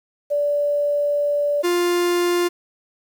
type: tone pair in turn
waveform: sine / 45% pulse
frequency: 581 / 350.9 Hz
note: D5 / F4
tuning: -19 / +8 cents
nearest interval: major sixth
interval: 873 cents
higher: first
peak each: -17 dBFS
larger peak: neither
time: 0.3-1.63 / 1.63-2.49 s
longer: first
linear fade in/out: 20 ms
effects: 8-bit